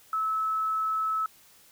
sine tone, 1300 Hz, E6, 24 cents flat, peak -25 dBFS, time 0.13-1.26 s, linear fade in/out 2 ms, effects white hiss -57 dBFS RMS until 1.71 s

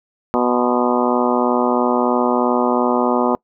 harmonic tone with a mistuned harmonic, 123 Hz, B2, 7 cents flat, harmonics 2 / 3 / 4 / 5 / 6 / 7 / 8 / 9 / 10, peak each -19 / -21 / -22 / -23 / -24 / -24 / -25 / -26 / -26 dBFS, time 0.34-3.35 s, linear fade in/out 0 ms, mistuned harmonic 9, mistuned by -65 cents, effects noise-tail reverb RT60 0.1 s tail -25 dB re dry

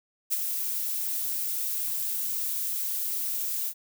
violet noise with ADSR envelope, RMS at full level -24 dBFS, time 0.3-3.74 s, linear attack 29 ms, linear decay 27 ms, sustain -6 dB, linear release 64 ms, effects none

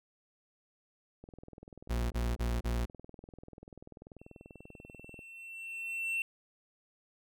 click train, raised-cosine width 2 ms, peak -36 dBFS, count 82, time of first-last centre 1.24-5.191 s, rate 20.5 Hz
40% pulse tone bursts, 58.8 Hz, A#1, 16 cents sharp, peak -29 dBFS, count 4, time 1.89-2.86 s, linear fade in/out 20 ms, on 220 ms, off 30 ms
triangle tone with exponential growth, 2699 Hz, E7, 40 cents sharp, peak -28 dBFS, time 4.19-6.22 s, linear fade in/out 1 ms, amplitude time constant 440 ms
effects none

